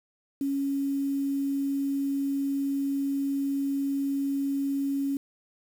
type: tone with quantisation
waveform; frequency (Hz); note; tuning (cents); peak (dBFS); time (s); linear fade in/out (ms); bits
sine; 277.3; C#4; +1; -25; 0.41-5.17; 2; 8
effects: none